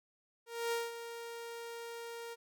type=tone with ADSR envelope; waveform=sawtooth; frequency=466.2 Hz; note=A#4; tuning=in tune; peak=-28 dBFS; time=0.46-2.36 s; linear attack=260 ms; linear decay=190 ms; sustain=-11 dB; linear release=32 ms; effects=none